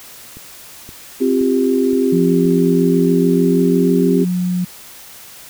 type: click train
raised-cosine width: 3 ms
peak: -23 dBFS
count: 5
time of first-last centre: 0.37-2.453 s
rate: 1.92 Hz
type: chord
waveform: sine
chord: C suspended fourth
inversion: none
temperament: equal with one note detuned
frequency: 261.6 / 349.2 / 395.6 Hz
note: C4 / F4 / G4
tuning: 0 / 0 / +16 cents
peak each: -15 / -20 / -16 dBFS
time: 1.2-4.25 s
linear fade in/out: 20 ms
type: tone with pitch glide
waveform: sine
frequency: 173.9 to 179.82 Hz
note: F3 to F#3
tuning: -7 to -49 cents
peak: -15 dBFS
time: 2.12-4.65 s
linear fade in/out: 10 ms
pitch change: +58 cents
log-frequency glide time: 3.03-4.18 s
effects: white hiss -38 dBFS RMS until 5.49 s